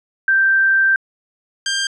sine / 15% pulse tone pair in turn, 1568 / 1589 Hz, G6 / G6, 0 / +23 cents, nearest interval unison, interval 23 cents, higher second, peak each -11 / -11 dBFS, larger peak neither, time 0.28-0.96 / 1.66-1.87 s, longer first, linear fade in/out 2 ms, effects resampled to 24000 Hz

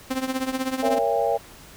sawtooth tone with tremolo, 261.6 Hz, C4, in tune, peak -17 dBFS, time 0.1-0.99 s, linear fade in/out 10 ms, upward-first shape triangle, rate 16 Hz, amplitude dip 85%
sine chord, A# diminished seventh, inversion none, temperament just, 466.2 / 559.4 / 671.3 / 805.5 Hz, A#4 / C#5 / E5 / G5, 0 / +16 / +31 / +47 cents, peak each -25 dBFS, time 0.82-1.38 s, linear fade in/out 20 ms
effects pink hiss -46 dBFS RMS until 1.76 s

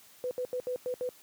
sine tone bursts at uneven times, 500 Hz, B4, 21 cents sharp, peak -30 dBFS, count 6, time 0.24-0.31 / 0.38-0.45 / 0.53-0.6 / 0.67-0.76 / 0.86-0.94 / 1.01-1.09 s, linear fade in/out 0 ms, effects white hiss -57 dBFS RMS until 1.22 s + high-pass 100 Hz 12 dB/octave

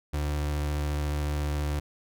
35% pulse tone, 73.8 Hz, D2, 9 cents sharp, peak -25 dBFS, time 0.13-1.8 s, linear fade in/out 10 ms, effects none

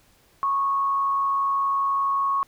sine tone with frequency modulation, 1102 Hz, C#6, 11 cents flat, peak -20 dBFS, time 0.43-2.43 s, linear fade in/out 0 ms, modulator 117 Hz, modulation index 0.25, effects pink hiss -59 dBFS RMS until 2.47 s

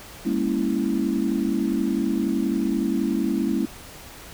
sine chord, A# half-diminished seventh, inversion third, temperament equal with one note detuned, 202.4 / 233.1 / 277.2 / 329.6 Hz, G#3 / A#3 / C#4 / E4, -44 / 0 / 0 / 0 cents, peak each -26 dBFS, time 0.25-3.66 s, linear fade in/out 10 ms, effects pink hiss -42 dBFS RMS until 4.33 s

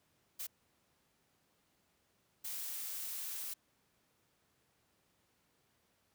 blue noise bursts at uneven times, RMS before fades -42 dBFS, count 2, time 0.39-0.47 / 2.44-3.54 s, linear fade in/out 10 ms, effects pink hiss -75 dBFS RMS until 6.14 s + high-pass 80 Hz 12 dB/octave

